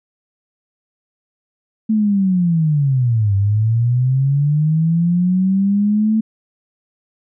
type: linear two-way sweep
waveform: sine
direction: down then up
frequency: 221.6 to 97.4 to 221.6 Hz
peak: -12 dBFS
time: 1.89-6.21 s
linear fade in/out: 10 ms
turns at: 3.35 s
effects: none